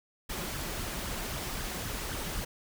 pink noise with flanger, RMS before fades -36 dBFS, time 0.29-2.45 s, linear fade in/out 10 ms, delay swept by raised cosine 0.6 to 5.7 ms, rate 3.8 Hz, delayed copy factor +0.5, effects none

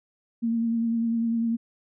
sine tone with vibrato, 230 Hz, A#3, 23 cents flat, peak -22 dBFS, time 0.42-1.57 s, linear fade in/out 20 ms, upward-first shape triangle, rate 10 Hz, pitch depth 31 cents each way, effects none

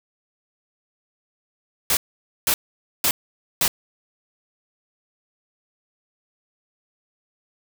white noise bursts, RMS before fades -19 dBFS, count 4, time 1.9-3.68 s, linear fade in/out 2 ms, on 70 ms, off 500 ms, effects none

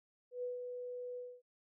sine tone with ADSR envelope, 493.9 Hz, B4, in tune, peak -36 dBFS, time 0.31-1.42 s, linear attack 120 ms, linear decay 150 ms, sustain -5 dB, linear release 250 ms, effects none

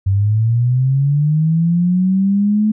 sine linear sweep, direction up, 95 to 216.5 Hz, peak -11 dBFS, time 0.06-2.72 s, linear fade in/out 10 ms, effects none

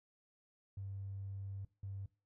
triangle tone bursts at uneven times, 98 Hz, G2, in tune, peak -38 dBFS, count 2, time 0.77-1.65 / 1.83-2.06 s, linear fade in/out 5 ms, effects noise-tail reverb RT60 0.3 s tail -22 dB re dry + tanh soft clip ceiling -39 dBFS

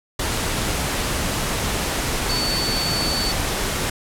sine tone in noise, 4490 Hz, C#8, 21 cents sharp, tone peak -23 dBFS, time 2.29-3.32 s, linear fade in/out 5 ms, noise pink, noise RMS -23 dBFS, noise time 0.19-3.9 s, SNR -3 dB, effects low-pass 12000 Hz 12 dB/octave

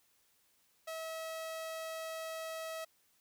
sawtooth tone, 645 Hz, E5, 38 cents flat, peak -36 dBFS, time 0.87-2.85 s, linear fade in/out 10 ms, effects white hiss -72 dBFS RMS until 3.2 s

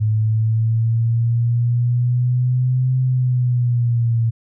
sine linear two-way sweep, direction up then down, 107.6 to 129.2 to 114 Hz, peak -14 dBFS, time 0-4.31 s, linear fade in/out 20 ms, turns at 3 s, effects none

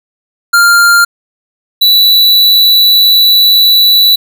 square tone pair in turn, 1396.9 / 3951 Hz, F6 / B7, 0 / 0 cents, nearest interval octave + tritone, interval 1800 cents, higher second, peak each -4 dBFS, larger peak neither, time 0.53-1.05 / 1.81-4.16 s, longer second, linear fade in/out 10 ms, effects none

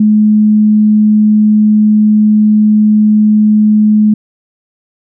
sine tone, 212.7 Hz, G#3, 42 cents sharp, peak -4 dBFS, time 0-4.14 s, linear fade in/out 5 ms, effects none

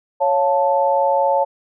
sine chord, Db augmented, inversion none, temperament equal, 554.4 / 698.5 / 880 Hz, Db5 / F5 / A5, 0 / 0 / 0 cents, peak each -17 / -22 / -17 dBFS, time 0.2-1.45 s, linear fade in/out 20 ms, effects none

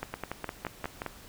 two click trains, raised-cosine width 0.5 ms, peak -18 / -18 dBFS, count 6 / 6, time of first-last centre 0.03-1.063 / 0.14-1.019 s, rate 4.84 / 5.69 Hz, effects pink hiss -51 dBFS RMS until 1.28 s

